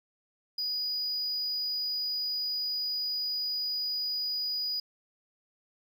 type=tone; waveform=sine; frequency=4925 Hz; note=D#8; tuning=19 cents flat; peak=-27 dBFS; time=0.58-4.8 s; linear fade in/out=5 ms; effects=tanh soft clip ceiling -28 dBFS + 10-bit